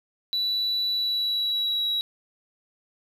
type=tone with pitch glide; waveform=sine; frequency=3951 to 3879 Hz; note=B7 to B7; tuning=0 to -32 cents; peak=-21 dBFS; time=0.33-2.01 s; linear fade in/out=0 ms; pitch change=-32 cents; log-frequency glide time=0.89-1.88 s; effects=tanh soft clip ceiling -21 dBFS + 10-bit